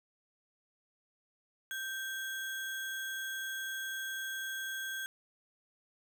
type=tone with sample-and-hold; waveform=sine; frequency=1568 Hz; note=G6; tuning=in tune; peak=-36 dBFS; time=1.71-5.06 s; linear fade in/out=0 ms; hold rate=4900 Hz; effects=none

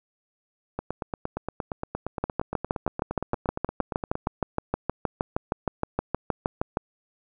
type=two click trains; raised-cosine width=1 ms; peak=-10 / -15 dBFS; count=30 / 31; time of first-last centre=2.24-6.771 / 0.79-4.27 s; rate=6.4 / 8.62 Hz; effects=none

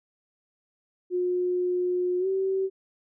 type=tone with pitch glide; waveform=sine; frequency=359.8 to 383.4 Hz; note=F#4 to G4; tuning=-48 to -38 cents; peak=-23 dBFS; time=1.1-2.7 s; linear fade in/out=50 ms; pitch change=+110 cents; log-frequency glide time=2.19-2.27 s; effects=none

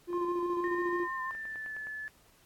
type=tone with tremolo; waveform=triangle; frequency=350 Hz; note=F4; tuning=4 cents sharp; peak=-27 dBFS; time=0.07-1.08 s; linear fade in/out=50 ms; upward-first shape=square; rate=14 Hz; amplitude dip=35%
type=tone with vibrato; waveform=sine; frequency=1046.5 Hz; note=C6; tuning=in tune; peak=-35 dBFS; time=0.13-1.31 s; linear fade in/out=0 ms; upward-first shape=sine; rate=6.2 Hz; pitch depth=30 cents each way
type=tone with pitch glide; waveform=sine; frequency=1826 to 1730.5 Hz; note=A#6 to A6; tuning=-36 to -29 cents; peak=-37 dBFS; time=0.64-2.08 s; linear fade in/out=0 ms; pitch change=-93 cents; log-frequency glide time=1.02-1.8 s
type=click train; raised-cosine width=0.5 ms; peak=-36 dBFS; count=6; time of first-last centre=1.35-1.87 s; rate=9.62 Hz
effects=pink hiss -63 dBFS RMS until 2.45 s + AAC 64 kbps

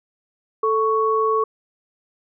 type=tone pair together; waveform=sine; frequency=440 / 1111.9 Hz; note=A4 / C#6; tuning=0 / +5 cents; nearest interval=octave + major third; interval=1605 cents; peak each=-19 dBFS; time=0.63-1.44 s; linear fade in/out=5 ms; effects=none

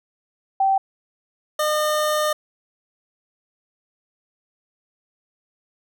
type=tone pair in turn; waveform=sine / 25% pulse; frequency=776 / 607.4 Hz; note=G5 / D#5; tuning=-18 / -42 cents; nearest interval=major third; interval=424 cents; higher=first; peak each=-15 dBFS; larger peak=neither; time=0.6-0.78 / 1.59-2.33 s; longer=second; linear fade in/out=5 ms; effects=none

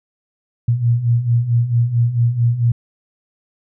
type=beating tone pair; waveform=sine; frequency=115.7 / 120.2 Hz; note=A#2 / B2; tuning=-13 / -46 cents; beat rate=4.5 Hz; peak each=-19 / -14 dBFS; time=0.68-2.72 s; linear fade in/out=5 ms; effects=none

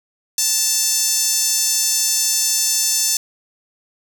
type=tone with high-pass filter; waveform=sawtooth; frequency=888 Hz; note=A5; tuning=16 cents sharp; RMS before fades=-18 dBFS; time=0.38-3.17 s; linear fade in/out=2 ms; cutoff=6200 Hz; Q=2.4; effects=7-bit

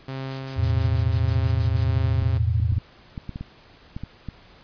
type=tone with tremolo; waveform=sawtooth; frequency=133.4 Hz; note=C3; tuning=34 cents sharp; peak=-25 dBFS; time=0.08-2.38 s; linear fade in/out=5 ms; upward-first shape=sine; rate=1.7 Hz; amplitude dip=30%
type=noise bursts; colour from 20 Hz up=blue; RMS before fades=-35 dBFS; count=10; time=0.3-1.849 s; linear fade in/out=20 ms; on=100 ms; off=61 ms
type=chord; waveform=sine; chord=E suspended fourth; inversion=none; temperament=equal; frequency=82.41 / 110 / 123.47 Hz; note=E2 / A2 / B2; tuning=0 / 0 / 0 cents; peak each=-22 / -22 / -28 dBFS; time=0.56-2.79 s; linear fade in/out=20 ms
type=clicks; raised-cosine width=5 ms; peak=-19 dBFS; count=11; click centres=2.222 / 2.599 / 2.721 / 2.781 / 3.178 / 3.293 / 3.359 / 3.41 / 3.965 / 4.036 / 4.287 s
effects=pink hiss -51 dBFS RMS until 4.63 s + resampled to 11025 Hz

